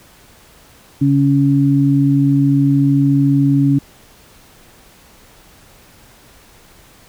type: tone pair together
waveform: sine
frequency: 139.5 / 279 Hz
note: C#3 / C#4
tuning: +11 / +11 cents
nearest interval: octave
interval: 1200 cents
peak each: -13 / -12 dBFS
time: 1.01-3.79 s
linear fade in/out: 10 ms
effects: pink hiss -46 dBFS RMS until 7.08 s